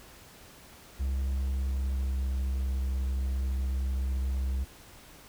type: tone with pitch glide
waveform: triangle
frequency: 66.7 to 65.63 Hz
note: C2 to C2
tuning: +34 to +6 cents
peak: -25 dBFS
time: 0.99-4.65 s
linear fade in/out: 20 ms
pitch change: -28 cents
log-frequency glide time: 1.29-2.54 s
effects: pink hiss -52 dBFS RMS until 5.28 s